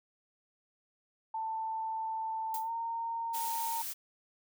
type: tone with pitch glide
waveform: sine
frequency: 888 to 919.3 Hz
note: A5 to A#5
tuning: +16 to -24 cents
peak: -33 dBFS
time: 1.34-3.82 s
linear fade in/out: 5 ms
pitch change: +60 cents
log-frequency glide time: 2.63-2.7 s
type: noise with exponential decay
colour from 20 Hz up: violet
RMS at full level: -36 dBFS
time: 2.54-2.71 s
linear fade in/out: 2 ms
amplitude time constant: 35 ms
type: noise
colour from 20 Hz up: blue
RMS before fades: -39 dBFS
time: 3.33-3.94 s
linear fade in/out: 20 ms
effects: none